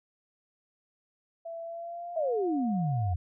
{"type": "tone with pitch glide", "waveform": "sine", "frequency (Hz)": [667, 719], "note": ["E5", "F#5"], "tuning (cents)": [20, -50], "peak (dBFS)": -36, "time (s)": [1.45, 3.14], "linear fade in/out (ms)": 10, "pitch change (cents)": 130, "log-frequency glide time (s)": [1.63, 2.45]}
{"type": "exponential sweep", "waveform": "sine", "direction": "down", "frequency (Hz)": [672, 82], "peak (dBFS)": -26, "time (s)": [2.16, 3.16], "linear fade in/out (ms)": 5}
{"effects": []}